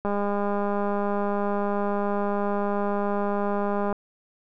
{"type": "click train", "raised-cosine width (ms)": 1, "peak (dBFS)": -14, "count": 788, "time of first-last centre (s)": [0.05, 3.927], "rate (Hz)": 203, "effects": []}